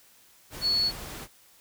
sine tone in noise, 4397 Hz, C#8, 15 cents flat, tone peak -22 dBFS, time 0.61-0.92 s, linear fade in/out 50 ms, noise pink, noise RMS -40 dBFS, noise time 0.5-1.28 s, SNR +15 dB, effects white hiss -58 dBFS RMS until 1.6 s

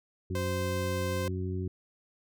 harmonic tone, 92.5 Hz, F#2, in tune, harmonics 1 / 2 / 3 / 4, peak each -32 / -38 / -41 / -38 dBFS, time 0.3-1.68 s, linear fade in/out 5 ms
sawtooth tone, 519 Hz, C5, 14 cents flat, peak -29 dBFS, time 0.35-1.28 s, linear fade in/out 2 ms
effects none

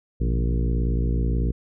harmonic tone with a mistuned harmonic, 58.27 Hz, A#1, in tune, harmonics 1 / 2 / 3 / 4 / 5 / 6 / 7 / 8, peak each -21 / -27 / -31 / -33 / -35 / -37 / -38 / -39 dBFS, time 0.2-1.52 s, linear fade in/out 10 ms, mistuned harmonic 2, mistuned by +110 cents, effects none

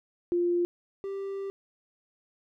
sine / triangle tone pair in turn, 349.2 / 392.6 Hz, F4 / G4, 0 / +3 cents, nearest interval major second, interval 203 cents, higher second, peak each -23 / -30 dBFS, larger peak first, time 0.32-0.65 / 1.04-1.5 s, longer second, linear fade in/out 0 ms, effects none

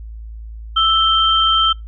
sine tone pair together, 1318.5 / 3136 Hz, E6 / G7, 0 / 0 cents, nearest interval octave + minor third, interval 1500 cents, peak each -14 dBFS, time 0.76-1.73 s, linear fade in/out 10 ms, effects noise-tail reverb RT60 0.2 s tail -26 dB re dry + added 55 Hz sine -29 dBFS peak until 1.87 s

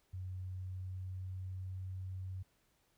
sine tone with pitch glide, 92.5 to 93.52 Hz, F#2 to F#2, 0 to +19 cents, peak -40 dBFS, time 0.13-2.43 s, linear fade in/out 10 ms, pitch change +19 cents, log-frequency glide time 0.28-1.83 s, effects pink hiss -75 dBFS RMS until 2.97 s

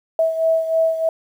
sine beating tone pair, 649 / 652.2 Hz, E5 / E5, -27 / -19 cents, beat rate 3.2 Hz, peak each -16 / -22 dBFS, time 0.19-1.09 s, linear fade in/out 2 ms, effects 8-bit

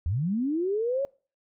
sine linear sweep, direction up, 72.5 to 565 Hz, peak -24 dBFS, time 0.06-1.05 s, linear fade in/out 0 ms, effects noise-tail reverb RT60 0.4 s tail -25 dB re dry

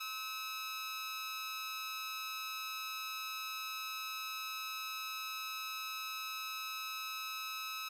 15% pulse tone with amplitude modulation, 1290 Hz, E6, 38 cents flat, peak -31 dBFS, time 0-7.89 s, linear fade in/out 10 ms, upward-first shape sine, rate 230 Hz, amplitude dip 55%, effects none

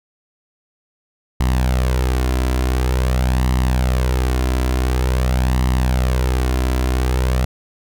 sawtooth tone with flanger, 63.3 Hz, B1, 43 cents sharp, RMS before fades -17 dBFS, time 1.4-7.45 s, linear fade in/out 5 ms, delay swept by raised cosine 1 to 3 ms, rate 0.47 Hz, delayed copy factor +0.5, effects none

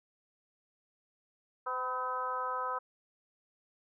harmonic tone with a mistuned harmonic, 255.2 Hz, C4, 43 cents flat, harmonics 2 / 3 / 4 / 5 / 6, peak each -41 / -44 / -36 / -36 / -46 dBFS, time 1.66-2.79 s, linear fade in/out 10 ms, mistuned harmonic 4, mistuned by -28 cents, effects none

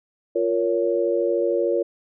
sine chord, Bb minor, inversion second, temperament just, 349.6 / 466.2 / 559.4 Hz, F4 / Bb4 / Db5, +2 / 0 / +16 cents, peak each -23 dBFS, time 0.35-1.83 s, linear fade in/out 10 ms, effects none

